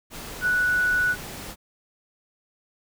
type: tone in noise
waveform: sine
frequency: 1476 Hz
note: F#6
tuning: 5 cents flat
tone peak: -19 dBFS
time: 0.41-1.16 s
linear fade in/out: 50 ms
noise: pink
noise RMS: -37 dBFS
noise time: 0.1-1.56 s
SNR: +15 dB
effects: none